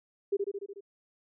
sine tone with echo, 400 Hz, G4, 35 cents sharp, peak -24 dBFS, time 0.32-0.37 s, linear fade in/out 10 ms, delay 73 ms, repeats 6, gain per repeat -3 dB, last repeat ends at 0.808 s, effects none

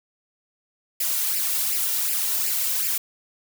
blue noise with flanger, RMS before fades -24 dBFS, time 1-2.98 s, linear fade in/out 5 ms, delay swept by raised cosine 0.4 to 2.2 ms, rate 2.7 Hz, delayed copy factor +0.65, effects none

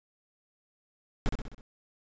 brown noise with echo, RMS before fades -25 dBFS, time 1.26-1.29 s, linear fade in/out 0 ms, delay 64 ms, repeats 5, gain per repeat -5 dB, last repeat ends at 1.61 s, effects resampled to 16000 Hz

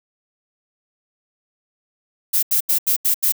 violet noise bursts, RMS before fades -17 dBFS, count 6, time 2.33-3.323 s, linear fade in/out 10 ms, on 98 ms, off 81 ms, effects none

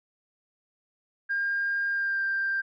sine tone with pitch glide, 1608 to 1582.2 Hz, G6 to G6, +44 to +16 cents, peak -24 dBFS, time 1.29-2.62 s, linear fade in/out 20 ms, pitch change -28 cents, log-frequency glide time 1.89-2.23 s, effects tanh soft clip ceiling -20 dBFS

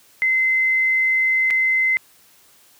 sine tone with dropouts, 2060 Hz, C7, 28 cents flat, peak -15 dBFS, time 0.22-1.97 s, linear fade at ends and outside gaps 0 ms, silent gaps 1.504-1.508 s, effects white hiss -53 dBFS RMS until 2.79 s + high-pass 60 Hz 12 dB/octave

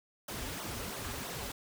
pink noise with flanger, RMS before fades -40 dBFS, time 0.28-1.52 s, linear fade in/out 5 ms, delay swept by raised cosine 0.4 to 6.4 ms, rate 3 Hz, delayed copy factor -0.95, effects none

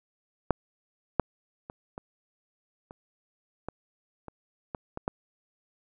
clicks, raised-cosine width 1 ms, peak -7 / -7 / -25 / -24 / -29 / -20 / -26 / -19 / -21 / -14 dBFS, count 10, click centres 0.507 / 1.197 / 1.699 / 1.979 / 2.909 / 3.686 / 4.283 / 4.748 / 4.974 / 5.079 s, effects none

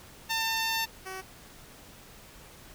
10% pulse tone pair in turn, 899 / 378 Hz, A5 / F#4, +37 / +37 cents, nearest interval octave + minor third, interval 1500 cents, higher first, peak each -19 / -29 dBFS, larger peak first, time 0.29-0.86 / 1.05-1.22 s, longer first, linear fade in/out 20 ms, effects pink hiss -51 dBFS RMS until 2.74 s

